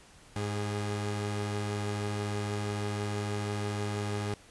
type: tone pair together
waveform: sawtooth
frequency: 104 / 409.8 Hz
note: G#2 / G#4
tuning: +3 / -23 cents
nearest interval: 2 octaves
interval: 2374 cents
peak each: -28 / -34 dBFS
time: 0.36-4.34 s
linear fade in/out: 0 ms
effects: pink hiss -56 dBFS RMS until 4.5 s + resampled to 24000 Hz